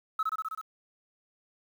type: tone with echo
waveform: sine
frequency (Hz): 1293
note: E6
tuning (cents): -34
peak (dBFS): -23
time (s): 0.19-0.23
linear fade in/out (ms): 5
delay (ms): 64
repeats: 6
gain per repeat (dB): -2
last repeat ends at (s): 0.614
effects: tanh soft clip ceiling -23 dBFS + 9-bit